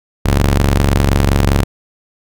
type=ring-modulated tone; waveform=sawtooth; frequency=69.8 Hz; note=C#2; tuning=13 cents sharp; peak=-3 dBFS; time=0.25-1.64 s; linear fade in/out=10 ms; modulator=22.3 Hz; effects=none